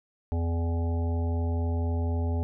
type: harmonic tone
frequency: 84 Hz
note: E2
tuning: 33 cents sharp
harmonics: 1 / 3 / 5 / 7 / 9 / 10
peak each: -25 / -35 / -39 / -42 / -44 / -45 dBFS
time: 0.32-2.43 s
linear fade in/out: 0 ms
effects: none